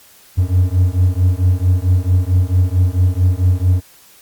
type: beating tone pair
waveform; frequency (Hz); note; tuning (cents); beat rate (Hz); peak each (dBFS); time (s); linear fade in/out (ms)
triangle; 89 / 93.5; F2 / F#2; +33 / +19; 4.5; -12; 0.37-3.81; 20
effects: white hiss -46 dBFS RMS until 4.21 s + Opus 48 kbps